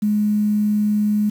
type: tone with quantisation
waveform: sine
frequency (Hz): 209.7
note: G#3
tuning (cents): +17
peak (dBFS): -15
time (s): 0.02-1.3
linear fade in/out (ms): 10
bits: 7
effects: none